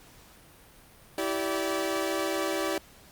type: tone cluster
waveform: sawtooth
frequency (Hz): 326.7 / 386.8 / 578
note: E4 / G4 / D5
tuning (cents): -15 / -23 / -28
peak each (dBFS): -28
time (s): 1.18-2.78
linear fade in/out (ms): 2
effects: pink hiss -54 dBFS RMS until 3.11 s + Opus 48 kbps